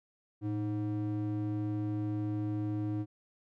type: ring-modulated tone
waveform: triangle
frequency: 210.6 Hz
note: G#3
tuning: 24 cents sharp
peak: -26 dBFS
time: 0.41-3.06 s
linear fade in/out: 50 ms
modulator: 99.8 Hz
effects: none